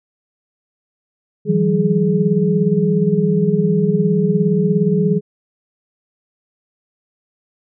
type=tone cluster; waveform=sine; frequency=159.6 / 176.8 / 196.4 / 419.4 Hz; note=D#3 / F3 / G3 / G#4; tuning=+44 / +22 / +4 / +17 cents; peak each=-18 dBFS; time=1.45-5.21 s; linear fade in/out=50 ms; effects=none